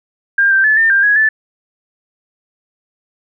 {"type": "tone with pitch steps", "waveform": "sine", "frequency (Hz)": [1601, 1567, 1730, 1799, 1591, 1666, 1749], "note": ["G6", "G6", "A6", "A6", "G6", "G#6", "A6"], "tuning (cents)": [36, -1, -30, 38, 25, 5, -11], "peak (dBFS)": -8, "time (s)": [0.38, 1.29], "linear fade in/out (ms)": 5, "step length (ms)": 130, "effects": []}